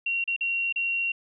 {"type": "tone with dropouts", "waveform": "sine", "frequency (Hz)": 2747, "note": "F7", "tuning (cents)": -29, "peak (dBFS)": -24, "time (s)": [0.06, 1.12], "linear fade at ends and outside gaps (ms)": 5, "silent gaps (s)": [[0.241, 0.276], [0.364, 0.408], [0.726, 0.759]], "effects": []}